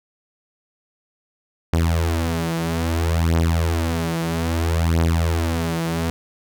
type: beating tone pair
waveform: sawtooth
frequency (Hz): 82.41 / 83.02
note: E2 / E2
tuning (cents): 0 / +13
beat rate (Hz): 0.61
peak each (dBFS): -17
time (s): 1.73-6.1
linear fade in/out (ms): 0
effects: none